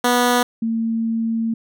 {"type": "tone pair in turn", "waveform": ["10% pulse", "sine"], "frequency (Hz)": [244.8, 226.6], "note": ["B3", "A#3"], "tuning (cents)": [-15, -49], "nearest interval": "minor second", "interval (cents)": 134, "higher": "first", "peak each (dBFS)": [-6, -18], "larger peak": "first", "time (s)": [[0.04, 0.43], [0.62, 1.54]], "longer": "second", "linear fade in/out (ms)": 5, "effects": []}